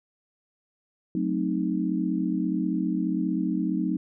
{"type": "chord", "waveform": "sine", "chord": "F# diminished seventh", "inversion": "none", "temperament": "equal", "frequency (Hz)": [185, 220, 261.6, 311.1], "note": ["F#3", "A3", "C4", "Eb4"], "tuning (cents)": [0, 0, 0, 0], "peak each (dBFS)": [-28, -31, -30, -28], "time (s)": [1.15, 3.97], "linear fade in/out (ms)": 2, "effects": []}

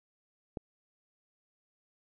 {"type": "click", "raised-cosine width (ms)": 2, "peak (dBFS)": -23, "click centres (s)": 0.572, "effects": []}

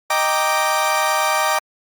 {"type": "chord", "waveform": "30% pulse", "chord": "Eb major seventh", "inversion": "none", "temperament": "equal", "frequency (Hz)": [622.3, 784, 932.3, 1174.7], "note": ["Eb5", "G5", "Bb5", "D6"], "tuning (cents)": [0, 0, 0, 0], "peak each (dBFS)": [-20, -20, -20, -18], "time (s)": [0.1, 1.59], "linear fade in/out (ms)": 5, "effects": ["Opus 48 kbps"]}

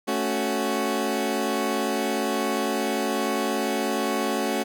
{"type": "chord", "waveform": "20% pulse", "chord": "F# minor", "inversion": "first", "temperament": "equal", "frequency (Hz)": [220, 277.2, 370], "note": ["A3", "C#4", "F#4"], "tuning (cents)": [0, 0, 0], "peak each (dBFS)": -23, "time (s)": [0.07, 4.64], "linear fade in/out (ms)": 20, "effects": []}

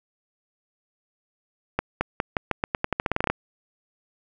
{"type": "accelerating click train", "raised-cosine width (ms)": 0.5, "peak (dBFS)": -7, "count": 17, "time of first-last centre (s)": [1.79, 3.3], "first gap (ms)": 220, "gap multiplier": 0.87, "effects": []}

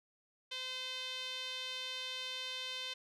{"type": "tone with band-pass filter", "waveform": "sawtooth", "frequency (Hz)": 514, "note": "C5", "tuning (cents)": -31, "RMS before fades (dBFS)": -42, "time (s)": [0.51, 2.94], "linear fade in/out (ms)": 10, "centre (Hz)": 3400, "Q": 3.9, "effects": []}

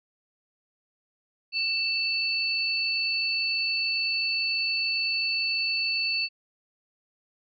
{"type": "tone pair together", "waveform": "sine", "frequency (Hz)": [2662, 4473], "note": ["E7", "C#8"], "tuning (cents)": [16, 15], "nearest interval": "major sixth", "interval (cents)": 899, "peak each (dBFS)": -27, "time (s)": [1.52, 6.29], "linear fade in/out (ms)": 50, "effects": []}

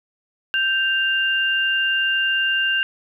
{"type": "tone pair together", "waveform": "sine", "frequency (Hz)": [1564.5, 2794], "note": ["G6", "F7"], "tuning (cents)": [-4, 0], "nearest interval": "minor seventh", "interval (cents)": 1004, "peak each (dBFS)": -20, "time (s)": [0.54, 2.83], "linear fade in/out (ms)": 0, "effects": []}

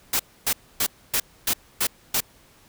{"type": "noise bursts", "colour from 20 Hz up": "white", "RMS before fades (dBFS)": -22, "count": 7, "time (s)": [0.13, 2.205], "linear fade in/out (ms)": 5, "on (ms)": 65, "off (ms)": 270, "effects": ["pink hiss -55 dBFS RMS until 2.68 s"]}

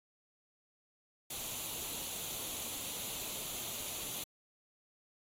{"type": "noise with comb filter", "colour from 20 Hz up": "white", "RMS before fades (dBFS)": -41, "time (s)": [1.3, 4.24], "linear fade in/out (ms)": 5, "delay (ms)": 0.29, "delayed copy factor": 0.6, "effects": ["AAC 48 kbps"]}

